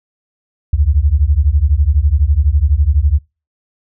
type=beating tone pair; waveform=sine; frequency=67.2 / 79.2 Hz; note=C2 / D#2; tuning=+47 / +31 cents; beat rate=12 Hz; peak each=-12 dBFS; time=0.73-3.19 s; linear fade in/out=5 ms; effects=noise-tail reverb RT60 0.3 s tail -25 dB re dry